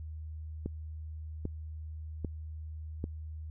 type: click train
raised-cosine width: 3 ms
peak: -22 dBFS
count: 4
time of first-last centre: 0.66-3.041 s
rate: 1.26 Hz
effects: added 78 Hz sine -39 dBFS peak until 3.5 s